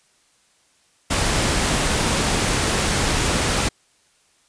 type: noise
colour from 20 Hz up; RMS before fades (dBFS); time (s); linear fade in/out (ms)
pink; -20; 1.1-3.69; 10
effects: white hiss -60 dBFS RMS until 4.48 s + resampled to 22050 Hz